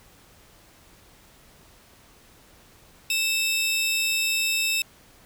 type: tone pair together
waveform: sawtooth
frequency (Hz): 2637 / 3716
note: E7 / A#7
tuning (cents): 0 / -6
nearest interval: tritone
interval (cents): 594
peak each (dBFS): -20 / -25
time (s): 3.1-4.82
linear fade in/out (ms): 2
effects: pink hiss -54 dBFS RMS until 5.25 s